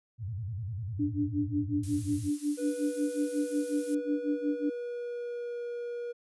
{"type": "tone with vibrato", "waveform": "sine", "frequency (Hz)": 103.83, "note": "G#2", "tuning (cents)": 0, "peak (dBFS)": -33, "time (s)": [0.18, 2.31], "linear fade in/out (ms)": 50, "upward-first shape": "square", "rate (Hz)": 10, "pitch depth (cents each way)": 190}
{"type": "tone with tremolo", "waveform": "sine", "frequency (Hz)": 293, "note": "D4", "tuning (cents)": -4, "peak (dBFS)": -25, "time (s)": [0.99, 4.7], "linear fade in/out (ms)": 10, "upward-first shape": "sine", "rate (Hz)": 5.5, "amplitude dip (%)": 95}
{"type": "noise", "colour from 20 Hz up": "violet", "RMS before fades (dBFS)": -41, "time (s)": [1.83, 3.95], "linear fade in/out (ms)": 5}
{"type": "tone with pitch glide", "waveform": "triangle", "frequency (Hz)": [490.4, 478.4], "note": ["B4", "A#4"], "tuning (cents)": [-12, 45], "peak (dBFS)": -32, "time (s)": [2.57, 6.13], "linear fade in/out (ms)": 20, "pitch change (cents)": -43, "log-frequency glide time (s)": [3.36, 5.63]}
{"effects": ["resampled to 24000 Hz"]}